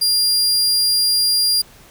sawtooth tone, 4800 Hz, D8, 37 cents sharp, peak -11 dBFS, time 0.01-1.62 s, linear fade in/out 10 ms, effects pink hiss -46 dBFS RMS until 1.9 s

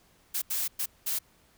blue noise bursts at uneven times, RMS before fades -30 dBFS, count 4, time 0.34-0.42 / 0.5-0.68 / 0.79-0.86 / 1.06-1.19 s, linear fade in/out 10 ms, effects pink hiss -63 dBFS RMS until 1.57 s

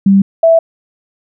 sine tone pair in turn, 196 / 658.5 Hz, G3 / E5, 0 / -2 cents, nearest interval octave + major sixth, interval 2098 cents, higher second, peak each -4 dBFS, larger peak neither, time 0.06-0.22 / 0.43-0.59 s, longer neither, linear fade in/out 5 ms, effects none

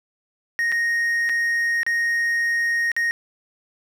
triangle tone with dropouts, 1864.7 Hz, A#6, in tune, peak -17 dBFS, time 0.59-3.11 s, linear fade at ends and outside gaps 0 ms, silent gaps 0.718-0.723 / 1.291-1.295 / 1.832-1.865 / 2.917-2.965 s, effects none

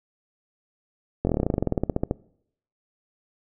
slowing click train, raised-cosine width 2 ms, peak -9 dBFS, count 21, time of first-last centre 1.25-2.111 s, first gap 21 ms, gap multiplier 1.07, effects noise-tail reverb RT60 0.7 s tail -23 dB re dry

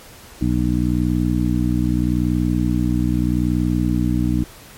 harmonic tone, 60.8 Hz, B1, 26 cents flat, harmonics 1 / 2 / 3 / 4 / 5, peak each -22 / -22 / -22 / -22 / -22 dBFS, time 0.41-4.44 s, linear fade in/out 5 ms, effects pink hiss -42 dBFS RMS until 4.77 s + MP3 64 kbps

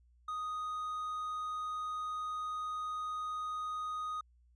triangle tone, 1244.5 Hz, D#6, in tune, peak -34 dBFS, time 0.28-4.21 s, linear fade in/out 5 ms, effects added 60 Hz sine -63 dBFS peak until 4.55 s + resampled to 24000 Hz

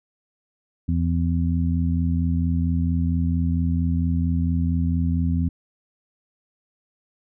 harmonic tone, 84.4 Hz, E2, 41 cents sharp, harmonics 1 / 2 / 3, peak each -21 / -24 / -26 dBFS, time 0.88-5.49 s, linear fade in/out 10 ms, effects none

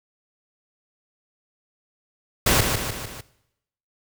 pink noise with echo, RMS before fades -18 dBFS, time 2.46-2.61 s, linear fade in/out 5 ms, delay 150 ms, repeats 4, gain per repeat -5 dB, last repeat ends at 3.21 s, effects noise-tail reverb RT60 0.8 s tail -18 dB re dry

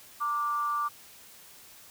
sine tone with amplitude modulation, 1174.7 Hz, D6, in tune, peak -24 dBFS, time 0.2-0.89 s, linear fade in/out 20 ms, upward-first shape sine, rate 258 Hz, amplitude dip 55%, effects white hiss -52 dBFS RMS until 1.9 s

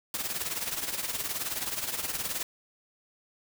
white noise with tremolo, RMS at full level -30 dBFS, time 0.14-2.43 s, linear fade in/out 2 ms, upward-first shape triangle, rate 19 Hz, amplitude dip 75%, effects none

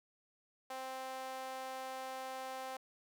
sawtooth tone with high-pass filter, 261.6 Hz, C4, in tune, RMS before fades -44 dBFS, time 0.7-2.77 s, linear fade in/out 5 ms, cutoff 680 Hz, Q 2.7, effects none

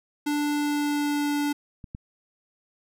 square tone with pitch glide, 293.7 to 290.8 Hz, D4 to D4, 0 to -17 cents, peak -24 dBFS, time 0.26-1.53 s, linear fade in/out 10 ms, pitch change -17 cents, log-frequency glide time 0.53-1.39 s
clicks, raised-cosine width 5 ms, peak -28 / -23 dBFS, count 2, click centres 1.842 / 1.949 s
effects none

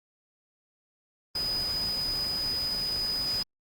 sine tone in noise, 4978 Hz, D#8, in tune, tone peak -27 dBFS, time 1.35-3.43 s, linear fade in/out 5 ms, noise pink, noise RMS -39 dBFS, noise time 1.35-3.43 s, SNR +9 dB, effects Opus 32 kbps

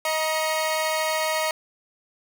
sawtooth tone cluster, 628 / 949 / 2194 Hz, D#5 / A#5 / C#7, +16 / +31 / -18 cents, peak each -21 / -24 / -27 dBFS, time 0.05-1.51 s, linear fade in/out 2 ms, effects none

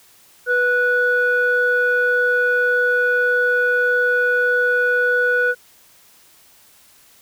sine tone pair together, 491.5 / 1472.8 Hz, B4 / F#6, -8 / -8 cents, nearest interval octave + perfect fifth, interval 1900 cents, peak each -18 / -15 dBFS, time 0.46-5.55 s, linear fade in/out 50 ms, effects tanh soft clip ceiling -8 dBFS + white hiss -51 dBFS RMS until 7.21 s

